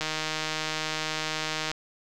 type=click train; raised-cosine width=0.2 ms; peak=-12 dBFS; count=267; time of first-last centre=0.01-1.715 s; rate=156 Hz; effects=none